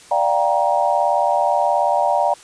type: chord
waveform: sine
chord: G minor seventh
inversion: second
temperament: just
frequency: 588 / 705.6 / 784 / 940.8 Hz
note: D5 / F5 / G5 / Bb5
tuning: +2 / +18 / 0 / +16 cents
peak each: -20 dBFS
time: 0.11-2.34 s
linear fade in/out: 5 ms
effects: white hiss -44 dBFS RMS until 2.43 s + resampled to 22050 Hz